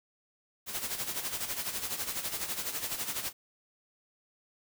white noise with tremolo, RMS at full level -33 dBFS, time 0.66-3.33 s, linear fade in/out 50 ms, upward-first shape sine, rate 12 Hz, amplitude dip 65%, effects none

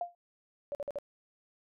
sine tone with exponential decay, 698.5 Hz, F5, in tune, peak -28 dBFS, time 0.01-0.15 s, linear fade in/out 2 ms, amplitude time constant 30 ms
sine tone bursts, 573 Hz, D5, 43 cents flat, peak -33 dBFS, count 4, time 0.72-0.986 s, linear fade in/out 0 ms, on 29 ms, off 50 ms
effects none

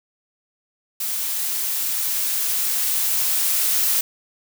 blue noise with level ramp, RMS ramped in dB -25 to -19 dBFS, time 1-4.01 s, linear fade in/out 5 ms, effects none

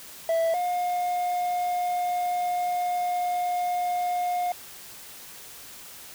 triangle tone pair in turn, 659.3 / 713.7 Hz, E5 / F5, 0 / +37 cents, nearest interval minor second, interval 137 cents, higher second, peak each -19 / -22 dBFS, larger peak first, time 0.29-0.54 / 0.54-4.52 s, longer second, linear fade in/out 2 ms, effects white hiss -44 dBFS RMS until 6.14 s

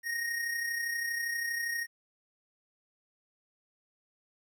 square tone with amplitude modulation, 1864.7 Hz, A#6, in tune, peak -30 dBFS, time 0.03-1.87 s, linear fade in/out 50 ms, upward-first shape sine, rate 32.5 Hz, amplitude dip 45%, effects 12-bit

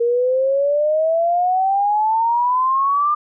sine exponential sweep, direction up, 466.2 to 1206 Hz, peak -14 dBFS, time 0-3.15 s, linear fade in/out 10 ms, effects none

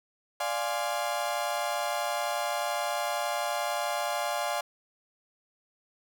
35% pulse chord, D half-diminished seventh, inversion none, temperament equal with one note detuned, 587.3 / 698.5 / 830.6 / 1049.5 Hz, D5 / F5 / Ab5 / C6, 0 / 0 / 0 / +5 cents, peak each -32 / -31 / -33 / -35 dBFS, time 0.4-4.61 s, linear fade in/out 5 ms, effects none

